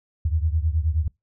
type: beating tone pair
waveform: sine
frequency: 76.3 / 85.8 Hz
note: D#2 / F2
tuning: -33 / -30 cents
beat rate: 9.5 Hz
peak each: -21 / -24 dBFS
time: 0.25-1.08 s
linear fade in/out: 5 ms
effects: noise-tail reverb RT60 0.2 s tail -26 dB re dry